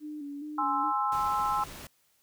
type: tone with vibrato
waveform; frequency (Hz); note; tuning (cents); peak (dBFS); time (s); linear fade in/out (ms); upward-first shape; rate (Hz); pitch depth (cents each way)
sine; 293.3; D4; -2; -36; 0-0.93; 50; square; 2.4; 47
type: chord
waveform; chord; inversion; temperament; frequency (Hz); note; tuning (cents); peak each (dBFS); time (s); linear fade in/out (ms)
sine; Ab augmented; none; equal; 830.6 / 1046.5 / 1318.5; Ab5 / C6 / E6; 0 / 0 / 0; -30; 0.58-1.64; 5
type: noise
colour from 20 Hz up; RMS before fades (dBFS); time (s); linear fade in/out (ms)
pink; -44; 1.12-1.87; 2
effects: white hiss -69 dBFS RMS until 2.22 s